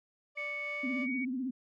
30% pulse tone with tremolo, 587.3 Hz, D5, in tune, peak -39 dBFS, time 0.35-1.07 s, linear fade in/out 50 ms, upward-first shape sine, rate 3.3 Hz, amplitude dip 30%
sine tone with pitch glide, 2217 to 2247 Hz, C#7 to C#7, 0 to +23 cents, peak -35 dBFS, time 0.37-1.25 s, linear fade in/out 5 ms, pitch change +23 cents, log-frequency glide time 0.66-1.11 s
sine tone with vibrato, 256.5 Hz, C4, 34 cents flat, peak -32 dBFS, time 0.83-1.51 s, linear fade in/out 10 ms, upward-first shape triangle, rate 16 Hz, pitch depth 120 cents each way
effects low-pass 4000 Hz 12 dB/octave

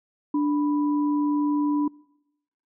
sine tone pair together, 293.7 / 987.9 Hz, D4 / B5, 0 / 0 cents, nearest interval octave + major sixth, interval 2100 cents, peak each -20 / -32 dBFS, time 0.34-1.88 s, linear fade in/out 5 ms, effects noise-tail reverb RT60 0.9 s tail -25 dB re dry

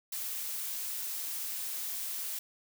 blue noise, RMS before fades -37 dBFS, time 0.12-2.39 s, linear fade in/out 5 ms, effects none

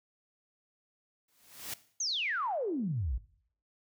white noise with exponential growth, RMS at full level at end -36 dBFS, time 1.28-1.74 s, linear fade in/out 5 ms, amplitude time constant 100 ms
sine exponential sweep, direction down, 6645 to 50.6 Hz, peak -30 dBFS, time 2-3.18 s, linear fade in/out 5 ms
effects noise-tail reverb RT60 0.6 s tail -17 dB re dry

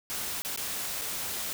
white noise with dropouts, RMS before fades -34 dBFS, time 0.1-1.53 s, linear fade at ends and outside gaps 0 ms, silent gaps 0.42-0.449 / 0.561-0.575 / 1.013-1.018 s, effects none

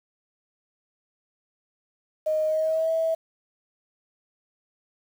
sine tone with pitch glide, 622.3 to 650.2 Hz, D#5 to E5, 0 to -24 cents, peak -21 dBFS, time 2.26-3.15 s, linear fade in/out 10 ms, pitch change +76 cents, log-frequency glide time 2.47-2.91 s, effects 8-bit

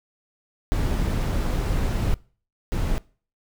brown noise bursts at uneven times, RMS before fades -23 dBFS, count 2, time 0.72-2.14 / 2.72-2.98 s, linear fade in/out 0 ms, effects noise-tail reverb RT60 0.4 s tail -22 dB re dry

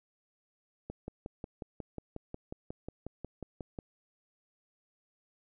click train, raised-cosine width 2 ms, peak -26 dBFS, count 17, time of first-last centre 0.9-3.788 s, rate 5.54 Hz, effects none

